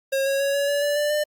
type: tone with pitch steps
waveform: square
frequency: 541 / 548.9 / 556.9 / 565 / 573.2 / 581.5 / 590 / 598.5 Hz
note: C#5 / C#5 / C#5 / C#5 / D5 / D5 / D5 / D5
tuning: -42 / -17 / +8 / +33 / -42 / -17 / +8 / +33 cents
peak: -21 dBFS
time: 0.12-1.24 s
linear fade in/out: 10 ms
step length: 140 ms
effects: Opus 48 kbps